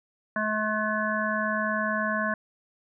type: harmonic tone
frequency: 214.5 Hz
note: A3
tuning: 44 cents flat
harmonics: 1 / 3 / 5 / 7 / 8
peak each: -31 / -31 / -31 / -31 / -31 dBFS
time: 0.36-2.34 s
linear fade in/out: 2 ms
effects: none